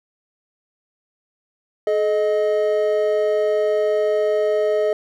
triangle tone pair together, 427.4 / 622.3 Hz, G#4 / D#5, +50 / 0 cents, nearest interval perfect fifth, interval 650 cents, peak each -17 dBFS, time 1.87-4.93 s, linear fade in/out 2 ms, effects none

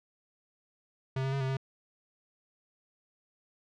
square tone with pitch steps, 132.5 / 134.3 / 137.6 / 132.2 / 134 Hz, C3 / C3 / C#3 / C3 / C3, +22 / +46 / -12 / +18 / +42 cents, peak -30 dBFS, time 1.16-1.57 s, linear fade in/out 5 ms, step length 82 ms, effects low-pass 4000 Hz 12 dB/octave

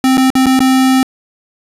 square tone with dropouts, 261.4 Hz, C4, 1 cent flat, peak -8 dBFS, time 0.04-1.03 s, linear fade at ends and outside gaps 1 ms, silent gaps 0.172-0.178 / 0.303-0.353 / 0.459-0.466 / 0.592-0.604 s, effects resampled to 32000 Hz + 7-bit

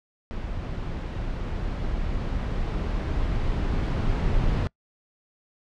brown noise with level ramp, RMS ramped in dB -31 to -23 dBFS, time 0.31-4.67 s, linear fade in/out 0 ms, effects noise-tail reverb RT60 0.1 s tail -25 dB re dry + low-pass 4000 Hz 12 dB/octave

